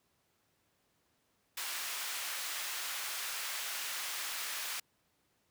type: high-pass noise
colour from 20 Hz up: pink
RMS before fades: -39 dBFS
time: 1.57-4.8 s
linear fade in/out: 5 ms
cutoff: 1400 Hz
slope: 12 dB/octave
effects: pink hiss -75 dBFS RMS until 5.5 s + high-pass 80 Hz 12 dB/octave